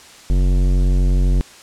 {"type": "tone with tanh clipping", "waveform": "sine", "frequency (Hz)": 46.01, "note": "F#1", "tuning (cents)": -9, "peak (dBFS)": -14, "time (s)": [0.3, 1.41], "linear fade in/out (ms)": 0, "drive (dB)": 16, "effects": ["white hiss -42 dBFS RMS until 1.62 s", "low-pass 8000 Hz 12 dB/octave"]}